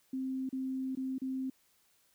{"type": "tone with dropouts", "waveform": "sine", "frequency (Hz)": 262.4, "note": "C4", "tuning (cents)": 5, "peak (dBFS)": -33, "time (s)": [0.13, 1.5], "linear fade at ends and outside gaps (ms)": 5, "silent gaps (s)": [[0.492, 0.527], [0.952, 0.971], [1.183, 1.217]], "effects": ["white hiss -70 dBFS RMS until 2.14 s"]}